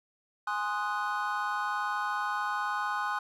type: chord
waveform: triangle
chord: Ab dominant seventh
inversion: none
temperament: equal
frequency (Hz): 830.6 / 1046.5 / 1244.5 / 1480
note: Ab5 / C6 / Eb6 / Gb6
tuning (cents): 0 / 0 / 0 / 0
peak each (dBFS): -33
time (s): 0.47-3.19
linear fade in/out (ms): 5
effects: none